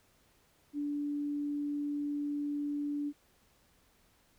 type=tone; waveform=sine; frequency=290.6 Hz; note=D4; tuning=18 cents flat; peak=-32 dBFS; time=0.73-3.13 s; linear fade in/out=50 ms; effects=pink hiss -68 dBFS RMS until 4.38 s